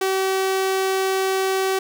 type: tone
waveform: sawtooth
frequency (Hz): 382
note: G4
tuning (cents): -45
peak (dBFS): -15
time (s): 0.01-1.79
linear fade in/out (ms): 5
effects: none